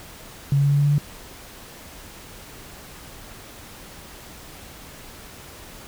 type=tone with pitch steps; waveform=sine; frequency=140 / 140.97 / 141.95 / 142.94 / 143.94 / 144.94 / 145.95 Hz; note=C#3 / C#3 / C#3 / D3 / D3 / D3 / D3; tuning=+18 / +29 / +41 / -47 / -34 / -22 / -10 cents; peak=-15 dBFS; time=0.52-0.982 s; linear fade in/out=2 ms; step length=66 ms; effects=pink hiss -42 dBFS RMS until 5.87 s